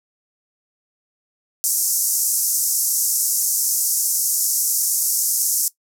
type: band-pass noise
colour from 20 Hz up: white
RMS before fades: -20 dBFS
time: 1.64-5.68 s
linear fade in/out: 0 ms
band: 5500 to 14000 Hz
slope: 48 dB/octave
effects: noise-tail reverb RT60 0.1 s tail -18 dB re dry